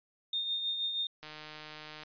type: tone with tremolo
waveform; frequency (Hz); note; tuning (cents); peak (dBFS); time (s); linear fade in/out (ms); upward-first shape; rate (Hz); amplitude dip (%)
sine; 3654; A#7; -35; -29; 0.33-1.07; 2; triangle; 6.3; 50
type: click train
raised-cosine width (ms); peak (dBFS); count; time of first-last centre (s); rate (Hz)
0.2; -28; 124; 1.23-2.034; 153
effects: resampled to 11025 Hz